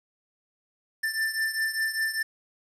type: beating tone pair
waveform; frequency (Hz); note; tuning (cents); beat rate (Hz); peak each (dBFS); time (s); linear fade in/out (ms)
square; 1773 / 1778; A6 / A6; +13 / +18; 5; -28 / -32; 1.03-2.23; 10
effects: resampled to 32000 Hz + 9-bit